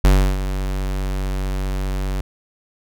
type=tone with ADSR envelope; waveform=square; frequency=47.62 Hz; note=G1; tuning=49 cents flat; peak=-9 dBFS; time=0.04-2.21 s; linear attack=4 ms; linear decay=320 ms; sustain=-12 dB; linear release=3 ms; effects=none